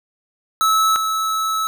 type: tone pair in turn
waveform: square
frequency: 1302 / 1302 Hz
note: E6 / E6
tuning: -22 / -22 cents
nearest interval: unison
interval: 0 cents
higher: neither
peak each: -14 / -19 dBFS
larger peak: first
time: 0.61-0.96 / 0.96-1.67 s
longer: second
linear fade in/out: 0 ms
effects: none